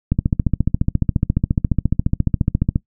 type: click train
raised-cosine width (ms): 5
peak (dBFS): -3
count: 39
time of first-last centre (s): 0.12-2.759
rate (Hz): 14.4
effects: noise-tail reverb RT60 0.1 s tail -21 dB re dry